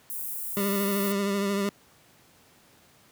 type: high-pass noise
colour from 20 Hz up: white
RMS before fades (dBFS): -34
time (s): 0.1-1.12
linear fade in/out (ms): 0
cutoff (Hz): 10000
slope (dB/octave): 24
type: tone with vibrato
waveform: 25% pulse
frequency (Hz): 199.6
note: G3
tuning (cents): +32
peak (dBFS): -21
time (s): 0.57-1.69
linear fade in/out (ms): 0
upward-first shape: triangle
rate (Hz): 13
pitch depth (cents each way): 39
effects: pink hiss -58 dBFS RMS until 3.11 s + high-pass 100 Hz 12 dB/octave